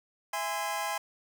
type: chord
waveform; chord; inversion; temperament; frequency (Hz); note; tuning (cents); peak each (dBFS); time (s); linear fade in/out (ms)
sawtooth; E augmented; none; just; 659.3 / 824.1 / 1030.1; E5 / G#5 / B#5; 0 / -14 / -27; -34 / -30 / -31; 0.33-0.98; 5
effects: none